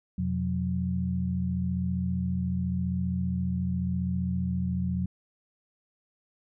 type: tone cluster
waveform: sine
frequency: 86.3 / 127.2 / 181.9 Hz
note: F2 / C3 / F#3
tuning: -20 / -48 / -29 cents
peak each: -31 / -34 / -28 dBFS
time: 0.18-5.06 s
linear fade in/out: 5 ms
effects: none

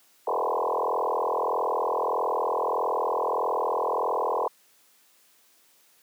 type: tone with frequency modulation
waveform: sine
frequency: 736 Hz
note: F#5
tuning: 9 cents flat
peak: -23 dBFS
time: 0.27-4.48 s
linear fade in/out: 5 ms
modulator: 41.6 Hz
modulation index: 7.7
effects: white hiss -61 dBFS RMS until 6.02 s + high-pass 200 Hz 12 dB/octave

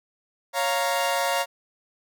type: chord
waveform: sawtooth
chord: Bb minor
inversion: first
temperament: equal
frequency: 554.4 / 698.5 / 932.3 Hz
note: Db5 / F5 / Bb5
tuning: 0 / 0 / 0 cents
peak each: -23 dBFS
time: 0.53-1.46 s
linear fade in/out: 50 ms
effects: none

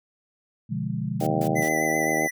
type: chord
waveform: sine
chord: B diminished seventh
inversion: none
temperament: equal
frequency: 123.47 / 146.83 / 174.61 / 207.7 Hz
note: B2 / D3 / F3 / Ab3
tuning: 0 / 0 / 0 / 0 cents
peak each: -31 dBFS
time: 0.69-1.64 s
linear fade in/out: 20 ms
type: noise bursts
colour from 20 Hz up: white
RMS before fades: -40 dBFS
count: 3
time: 1.2-1.687 s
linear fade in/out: 5 ms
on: 69 ms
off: 140 ms
type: harmonic tone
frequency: 78.3 Hz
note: D#2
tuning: 11 cents sharp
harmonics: 2 / 3 / 4 / 5 / 6 / 7 / 8 / 9 / 10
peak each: -35 / -34 / -29 / -32 / -33 / -32 / -30 / -34 / -29 dBFS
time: 1.2-2.28 s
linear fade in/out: 20 ms
type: tone with vibrato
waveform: square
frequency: 2002 Hz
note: B6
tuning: 23 cents sharp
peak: -26 dBFS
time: 1.55-2.31 s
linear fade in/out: 20 ms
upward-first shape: triangle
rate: 7.7 Hz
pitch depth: 37 cents each way
effects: none

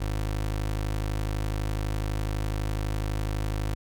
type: tone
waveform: 25% pulse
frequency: 52 Hz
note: G#1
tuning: 3 cents sharp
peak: -23 dBFS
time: 0-3.75 s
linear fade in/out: 10 ms
effects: none

